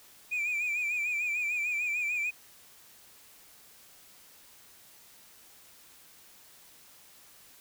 sine tone with vibrato, 2409 Hz, D7, 43 cents sharp, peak -26 dBFS, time 0.31-2.31 s, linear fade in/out 20 ms, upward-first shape sine, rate 6.7 Hz, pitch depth 66 cents each way, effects tanh soft clip ceiling -27 dBFS + white hiss -56 dBFS RMS until 7.6 s

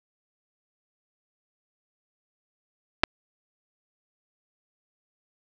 clicks, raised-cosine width 0.3 ms, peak -3 dBFS, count 2, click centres 3.035 / 3.038 s, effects none

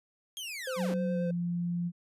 sawtooth linear sweep, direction down, 3289 to 167 Hz, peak -34 dBFS, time 0.37-0.94 s, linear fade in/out 0 ms
triangle tone with vibrato, 517 Hz, C5, 21 cents flat, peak -31 dBFS, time 0.67-1.31 s, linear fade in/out 5 ms, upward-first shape sine, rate 9.4 Hz, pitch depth 13 cents each way
sine tone with pitch glide, 185 to 173.61 Hz, F#3 to F3, 0 to -10 cents, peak -29 dBFS, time 0.76-1.92 s, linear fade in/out 50 ms, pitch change -110 cents, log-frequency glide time 1.07-1.29 s
effects resampled to 32000 Hz

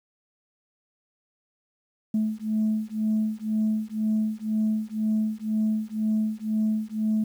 sine beating tone pair, 215.7 / 217.7 Hz, A3 / A3, -34 / -18 cents, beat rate 2 Hz, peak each -25 dBFS, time 2.14-7.24 s, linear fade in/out 5 ms, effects tanh soft clip ceiling -17 dBFS + 9-bit

